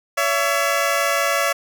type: tone pair together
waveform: 15% pulse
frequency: 564.1 / 670 Hz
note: C#5 / E5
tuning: +30 / +28 cents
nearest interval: minor third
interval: 298 cents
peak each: -14 dBFS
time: 0.17-1.53 s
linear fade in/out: 10 ms
effects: none